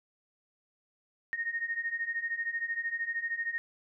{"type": "beating tone pair", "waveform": "sine", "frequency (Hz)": [1845, 1858], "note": ["A#6", "A#6"], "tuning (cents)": [-18, -6], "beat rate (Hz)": 13, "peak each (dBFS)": [-36, -33], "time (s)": [1.33, 3.58], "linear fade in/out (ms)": 0, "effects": []}